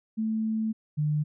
sine tone pair in turn, 220 / 150.11 Hz, A3 / D3, 0 / +38 cents, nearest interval perfect fifth, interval 662 cents, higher first, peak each -25 / -23 dBFS, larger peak second, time 0.17-0.73 / 0.97-1.24 s, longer first, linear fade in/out 20 ms, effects none

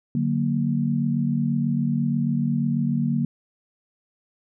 sine chord, D augmented, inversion none, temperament equal, 146.83 / 185 / 233.1 Hz, D3 / F#3 / A#3, 0 / 0 / 0 cents, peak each -24 / -27 / -23 dBFS, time 0.15-3.25 s, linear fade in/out 2 ms, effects none

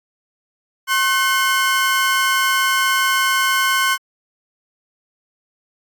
30% pulse tone pair together, 1073.4 / 1518 Hz, C6 / F#6, +44 / +44 cents, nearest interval tritone, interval 600 cents, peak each -15 dBFS, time 0.87-3.98 s, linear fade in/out 50 ms, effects AAC 64 kbps

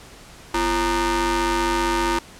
sawtooth ring-modulated tone, 293.7 Hz, D4, in tune, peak -12 dBFS, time 0.54-2.19 s, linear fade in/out 5 ms, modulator 635 Hz, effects pink hiss -44 dBFS RMS until 2.39 s + low-pass 10000 Hz 12 dB/octave

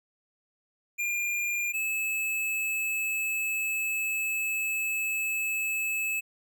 square tone pair in turn, 2406 / 2602 Hz, D7 / E7, +41 / -23 cents, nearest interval minor second, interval 136 cents, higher second, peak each -28 dBFS, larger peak neither, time 0.98-1.73 / 1.73-6.21 s, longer second, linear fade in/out 20 ms, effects none

